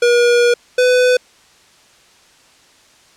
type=tone pair in turn; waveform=square; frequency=480 / 500.2 Hz; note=B4 / B4; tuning=-49 / +22 cents; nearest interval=minor second; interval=71 cents; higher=second; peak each=-10 dBFS; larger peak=neither; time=0.02-0.54 / 0.78-1.17 s; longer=first; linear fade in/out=5 ms; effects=white hiss -49 dBFS RMS until 3.16 s + low-pass 7000 Hz 12 dB/octave